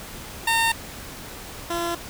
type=tone pair in turn; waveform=15% pulse; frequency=912 / 341.6 Hz; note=A#5 / F4; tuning=-38 / -38 cents; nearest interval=octave + perfect fourth; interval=1700 cents; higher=first; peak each=-12 / -18 dBFS; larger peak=first; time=0.47-0.72 / 1.7-1.95 s; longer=neither; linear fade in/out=5 ms; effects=pink hiss -38 dBFS RMS until 2.09 s